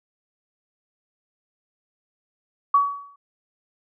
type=tone with exponential decay; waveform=sine; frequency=1132 Hz; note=C#6; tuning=36 cents sharp; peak=-11 dBFS; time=2.74-3.16 s; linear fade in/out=5 ms; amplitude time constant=90 ms; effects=none